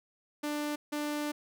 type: tone bursts at uneven times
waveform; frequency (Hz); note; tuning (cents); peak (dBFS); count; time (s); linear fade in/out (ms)
sawtooth; 296.1; D4; +14; -28; 2; 0.43-0.76 / 0.92-1.32; 10
effects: none